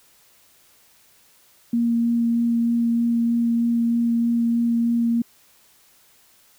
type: tone with vibrato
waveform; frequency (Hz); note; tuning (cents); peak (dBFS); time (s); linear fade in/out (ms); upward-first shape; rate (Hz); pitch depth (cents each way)
sine; 233.9; A#3; +6; -17; 1.73-5.22; 5; sine; 3.2; 9
effects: white hiss -56 dBFS RMS until 6.58 s